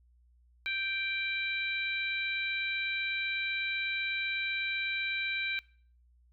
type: harmonic tone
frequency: 784 Hz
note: G5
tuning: in tune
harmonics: 2 / 3 / 4 / 5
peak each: -38 / -33 / -46 / -39 dBFS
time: 0.66-5.59 s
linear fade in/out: 0 ms
effects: noise-tail reverb RT60 0.5 s tail -22 dB re dry + added 60 Hz sine -61 dBFS peak until 6.32 s